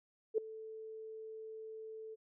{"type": "tone with ADSR envelope", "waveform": "sine", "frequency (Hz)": 440, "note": "A4", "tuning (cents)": 0, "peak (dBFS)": -26, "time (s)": [0.34, 2.16], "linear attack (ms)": 39, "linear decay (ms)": 4, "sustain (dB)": -19, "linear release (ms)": 27, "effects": []}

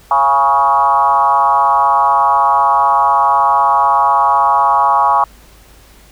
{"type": "tone with frequency modulation", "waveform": "sine", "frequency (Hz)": 973, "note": "B5", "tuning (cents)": -26, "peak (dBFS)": -8, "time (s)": [0.11, 5.24], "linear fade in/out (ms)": 2, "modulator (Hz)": 142, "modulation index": 1.6, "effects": ["added 52 Hz sine -43 dBFS peak until 6.11 s", "pink hiss -45 dBFS RMS until 6.11 s"]}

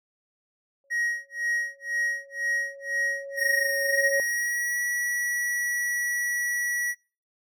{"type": "tone with exponential growth", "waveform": "sine", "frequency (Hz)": 554.4, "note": "C#5", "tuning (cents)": 0, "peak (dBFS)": -24, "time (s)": [0.84, 4.2], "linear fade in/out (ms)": 1, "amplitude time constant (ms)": 730}
{"type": "tone with tremolo", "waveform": "triangle", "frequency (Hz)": 1890, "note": "A#6", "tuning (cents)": 23, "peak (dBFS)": -21, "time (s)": [0.9, 4.26], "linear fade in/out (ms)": 20, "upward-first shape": "sine", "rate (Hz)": 2, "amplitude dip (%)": 100}
{"type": "tone with pitch glide", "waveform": "square", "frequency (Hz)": [1864.7, 1933.8], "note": ["A#6", "B6"], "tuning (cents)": [0, -37], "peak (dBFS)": -26, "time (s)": [3.36, 6.95], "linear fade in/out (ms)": 50, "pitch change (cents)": 63, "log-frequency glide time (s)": [3.89, 4.8]}
{"effects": ["noise-tail reverb RT60 0.4 s tail -26 dB re dry"]}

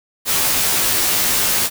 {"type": "noise with comb filter", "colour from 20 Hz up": "white", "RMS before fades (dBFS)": -17, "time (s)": [0.25, 1.7], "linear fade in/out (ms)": 50, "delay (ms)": 14, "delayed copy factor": -0.9, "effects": []}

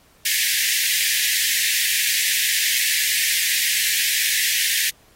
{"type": "high-pass noise", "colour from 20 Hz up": "pink", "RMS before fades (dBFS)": -21, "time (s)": [0.25, 4.9], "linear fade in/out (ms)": 5, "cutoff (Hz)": 1700, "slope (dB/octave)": 96, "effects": ["pink hiss -55 dBFS RMS until 5.15 s", "AAC 48 kbps"]}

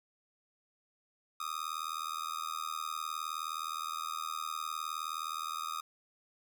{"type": "tone with amplitude modulation", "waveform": "45% pulse", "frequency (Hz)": 1236, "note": "D#6", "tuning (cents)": -12, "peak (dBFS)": -32, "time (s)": [1.4, 5.81], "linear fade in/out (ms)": 5, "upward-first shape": "sine", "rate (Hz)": 79.4, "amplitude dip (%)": 100, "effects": []}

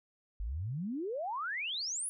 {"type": "exponential sweep", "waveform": "sine", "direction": "up", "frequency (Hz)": [46.25, 10850], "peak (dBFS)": -34, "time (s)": [0.4, 2.09], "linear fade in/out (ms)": 0, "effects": []}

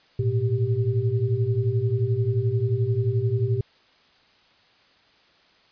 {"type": "tone cluster", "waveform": "sine", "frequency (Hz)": [108.4, 119.8, 391.8], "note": ["A2", "A#2", "G4"], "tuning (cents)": [-25, 48, -1], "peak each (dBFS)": [-24, -23, -28], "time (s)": [0.19, 3.61], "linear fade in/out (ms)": 5, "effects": ["white hiss -58 dBFS RMS until 5.71 s", "resampled to 11025 Hz"]}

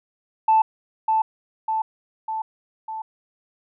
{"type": "tone with echo", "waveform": "sine", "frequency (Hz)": 880, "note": "A5", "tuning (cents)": 0, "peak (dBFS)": -12, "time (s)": [0.48, 0.62], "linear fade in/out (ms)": 5, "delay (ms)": 600, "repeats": 4, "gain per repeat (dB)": -4, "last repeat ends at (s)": 3.02, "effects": ["tanh soft clip ceiling -9 dBFS"]}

